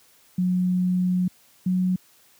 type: tone pair in turn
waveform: sine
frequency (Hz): 181.7 / 183.6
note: F#3 / F#3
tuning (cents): -31 / -13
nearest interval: unison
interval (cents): 18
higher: second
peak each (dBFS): -19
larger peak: neither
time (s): 0.38-1.28 / 1.66-1.96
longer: first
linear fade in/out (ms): 5
effects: white hiss -57 dBFS RMS until 2.39 s + high-pass 60 Hz 12 dB/octave